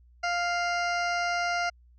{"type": "tone", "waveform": "20% pulse", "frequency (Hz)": 699, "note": "F5", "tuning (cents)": 1, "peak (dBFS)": -21, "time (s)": [0.23, 1.7], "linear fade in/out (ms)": 10, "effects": ["added 60 Hz sine -54 dBFS peak until 1.98 s", "resampled to 16000 Hz"]}